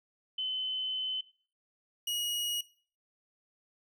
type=tone pair in turn; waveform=sine / sawtooth; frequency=3042 / 2896 Hz; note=F#7 / F#7; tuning=+47 / -38 cents; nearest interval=minor second; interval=85 cents; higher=first; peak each=-31 / -28 dBFS; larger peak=second; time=0.38-1.21 / 2.07-2.61 s; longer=first; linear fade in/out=5 ms; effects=noise-tail reverb RT60 0.4 s tail -17 dB re dry